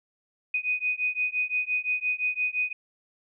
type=beating tone pair; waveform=sine; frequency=2489 / 2494.8 Hz; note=D#7 / D#7; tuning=0 / +4 cents; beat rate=5.8 Hz; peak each=-28 dBFS; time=0.54-2.73 s; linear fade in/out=5 ms; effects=none